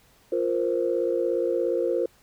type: chord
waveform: sine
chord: F suspended fourth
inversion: none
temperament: equal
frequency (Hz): 349.2 / 466.2 / 523.3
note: F4 / Bb4 / C5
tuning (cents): 0 / 0 / 0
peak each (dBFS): -26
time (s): 0.32-2.06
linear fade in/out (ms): 5
effects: tanh soft clip ceiling -12 dBFS + pink hiss -59 dBFS RMS until 2.22 s